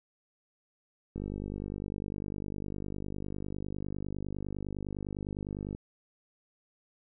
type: click train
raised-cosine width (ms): 3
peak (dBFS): -24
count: 230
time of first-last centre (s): 1.16-5.749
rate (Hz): 49.9
effects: none